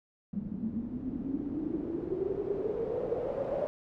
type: noise with low-pass filter sweep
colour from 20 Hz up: white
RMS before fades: -34 dBFS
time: 0.33-3.67 s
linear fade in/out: 0 ms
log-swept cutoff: 200 to 590 Hz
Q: 9.3
effects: none